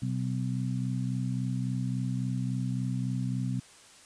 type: harmonic tone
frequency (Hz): 63.6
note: C2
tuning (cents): -48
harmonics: 2 / 3 / 4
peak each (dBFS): -30 / -34 / -36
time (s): 0.02-3.6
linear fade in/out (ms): 5
effects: white hiss -54 dBFS RMS until 4.05 s + resampled to 22050 Hz

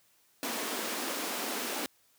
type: high-pass noise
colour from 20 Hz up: pink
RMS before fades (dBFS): -35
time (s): 0.43-1.86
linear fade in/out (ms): 0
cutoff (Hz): 220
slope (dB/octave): 48
effects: white hiss -67 dBFS RMS until 2.18 s + high-pass 60 Hz 12 dB/octave

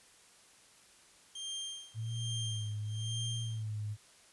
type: tone with tremolo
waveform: sawtooth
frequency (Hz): 3182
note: G7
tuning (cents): +25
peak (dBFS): -34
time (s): 1.35-3.63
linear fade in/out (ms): 5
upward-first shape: sine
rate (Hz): 1.2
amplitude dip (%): 95
type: tone with vibrato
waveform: sine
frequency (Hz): 110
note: A2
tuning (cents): 0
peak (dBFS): -35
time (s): 1.94-3.97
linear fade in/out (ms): 50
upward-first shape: sine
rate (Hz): 0.91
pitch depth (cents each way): 76
effects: white hiss -61 dBFS RMS until 4.32 s + resampled to 24000 Hz

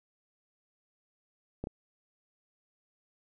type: clicks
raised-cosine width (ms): 2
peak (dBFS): -22 / -24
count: 2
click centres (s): 1.64 / 1.671
effects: none

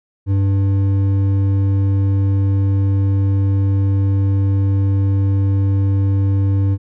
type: tone with hard clipping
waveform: sine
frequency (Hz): 98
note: G2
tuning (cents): 0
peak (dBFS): -14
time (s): 0.26-6.78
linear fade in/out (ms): 50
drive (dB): 7
effects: none

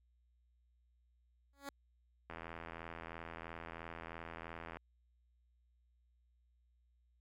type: tone with exponential growth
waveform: 10% pulse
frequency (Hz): 279.7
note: C#4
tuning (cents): +16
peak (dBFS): -32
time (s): 1.53-1.69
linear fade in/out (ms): 1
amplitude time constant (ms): 33
type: click train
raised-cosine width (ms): 0.5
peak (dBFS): -31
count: 206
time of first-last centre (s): 2.3-4.77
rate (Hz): 83
effects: added 60 Hz sine -70 dBFS peak until 7.2 s

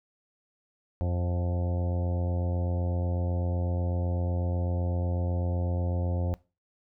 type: harmonic tone with a mistuned harmonic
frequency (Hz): 88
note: F2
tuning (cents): +14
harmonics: 1 / 2 / 3 / 4 / 5 / 6 / 7 / 8 / 9 / 10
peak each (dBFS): -26 / -36 / -40 / -42 / -48 / -39 / -45 / -45 / -52 / -51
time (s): 1.01-6.34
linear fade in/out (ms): 0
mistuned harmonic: 8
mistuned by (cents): +16
effects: noise-tail reverb RT60 0.3 s tail -21 dB re dry

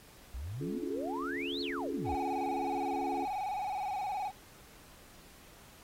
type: exponential two-way sweep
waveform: sine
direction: up then down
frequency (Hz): 55.9 to 4435 to 55.9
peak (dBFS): -37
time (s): 0.34-2.15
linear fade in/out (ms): 0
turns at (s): 1.61
type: chord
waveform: sine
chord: Db augmented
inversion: none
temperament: equal with one note detuned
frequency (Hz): 277.2 / 349.2 / 429.7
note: Db4 / F4 / A4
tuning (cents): 0 / 0 / -41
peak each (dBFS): -38 / -40 / -42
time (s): 0.6-3.26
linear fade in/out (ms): 20
type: tone with vibrato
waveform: triangle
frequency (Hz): 793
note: G5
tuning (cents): +20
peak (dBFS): -31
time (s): 2.04-4.32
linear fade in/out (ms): 50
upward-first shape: square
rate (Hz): 19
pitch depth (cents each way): 84
effects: pink hiss -57 dBFS RMS until 5.83 s + AAC 48 kbps

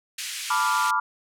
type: band-pass noise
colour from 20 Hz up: pink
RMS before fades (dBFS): -33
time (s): 0.18-0.91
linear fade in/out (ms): 5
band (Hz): 2000 to 11000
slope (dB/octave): 24
type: chord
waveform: sine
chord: B half-diminished seventh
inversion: third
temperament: equal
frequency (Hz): 880 / 987.8 / 1174.7 / 1396.9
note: A5 / B5 / D6 / F6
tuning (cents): 0 / 0 / 0 / 0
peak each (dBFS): -29 / -25 / -25 / -26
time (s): 0.5-1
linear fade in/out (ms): 5
effects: none

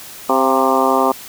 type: harmonic tone with a mistuned harmonic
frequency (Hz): 131.9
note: C3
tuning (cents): +14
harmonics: 2 / 3 / 4 / 5 / 6 / 7 / 8 / 9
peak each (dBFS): -20 / -20 / -20 / -20 / -20 / -20 / -20 / -20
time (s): 0.29-1.12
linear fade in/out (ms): 5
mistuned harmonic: 5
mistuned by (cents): +54
effects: white hiss -35 dBFS RMS until 1.28 s

